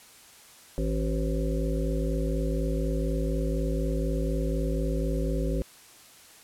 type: harmonic tone with a mistuned harmonic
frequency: 54 Hz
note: A1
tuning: 32 cents flat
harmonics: 1 / 3 / 5 / 7 / 9 / 10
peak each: -27 / -32 / -34 / -35 / -37 / -37 dBFS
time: 0.78-5.62 s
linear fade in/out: 0 ms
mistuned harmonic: 9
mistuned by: +35 cents
effects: white hiss -52 dBFS RMS until 6.43 s + low-pass 12000 Hz 12 dB/octave